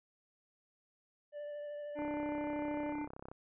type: tone with vibrato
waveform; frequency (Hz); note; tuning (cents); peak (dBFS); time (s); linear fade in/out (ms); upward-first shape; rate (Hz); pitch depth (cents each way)
triangle; 587.3; D5; 0; -39; 1.32-2.95; 50; triangle; 13; 15
type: harmonic tone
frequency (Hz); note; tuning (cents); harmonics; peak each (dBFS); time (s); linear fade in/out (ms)
296.5; D4; +17; 1 / 3 / 5 / 7 / 8; -37 / -44 / -57 / -53 / -55; 1.95-3.08; 50
type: click train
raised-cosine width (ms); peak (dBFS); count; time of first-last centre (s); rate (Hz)
1; -33; 45; 1.99-3.315; 33.2
effects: resampled to 8000 Hz